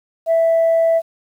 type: tone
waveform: sine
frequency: 659.3 Hz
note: E5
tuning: in tune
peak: -10 dBFS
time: 0.26-1.02 s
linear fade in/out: 50 ms
effects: tanh soft clip ceiling -9 dBFS + 8-bit